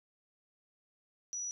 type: tone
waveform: sine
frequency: 5870 Hz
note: F#8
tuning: 15 cents flat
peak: -36 dBFS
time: 1.33-1.51 s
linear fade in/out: 0 ms
effects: none